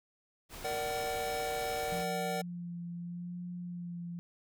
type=noise; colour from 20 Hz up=pink; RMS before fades=-46 dBFS; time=0.49-2.06 s; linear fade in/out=50 ms
type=chord; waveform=square; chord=Bb augmented; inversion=none; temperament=equal with one note detuned; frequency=466.2 / 587.3 / 754.7 Hz; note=Bb4 / D5 / F#5; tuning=0 / 0 / +34 cents; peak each=-39 / -40 / -37 dBFS; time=0.64-2.42 s; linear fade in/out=10 ms
type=tone with vibrato; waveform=sine; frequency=174.61 Hz; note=F3; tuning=in tune; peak=-38 dBFS; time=1.92-4.19 s; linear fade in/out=0 ms; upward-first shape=sine; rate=0.8 Hz; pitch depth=23 cents each way
effects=none